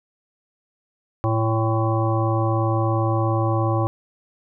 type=harmonic tone with a mistuned harmonic; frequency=111.8 Hz; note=A2; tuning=28 cents sharp; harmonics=1 / 3 / 5 / 7 / 9 / 10; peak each=-20 / -25 / -27 / -28 / -30 / -30 dBFS; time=1.24-3.87 s; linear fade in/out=0 ms; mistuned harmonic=9; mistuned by=+25 cents; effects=none